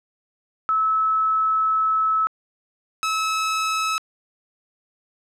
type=tone pair in turn; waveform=sine / sawtooth; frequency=1300 / 1295.1 Hz; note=E6 / E6; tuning=-24 / -31 cents; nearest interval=unison; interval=7 cents; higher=first; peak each=-17 dBFS; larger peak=neither; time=0.69-2.27 / 3.03-3.98 s; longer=first; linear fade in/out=0 ms; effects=low-pass 9000 Hz 12 dB/octave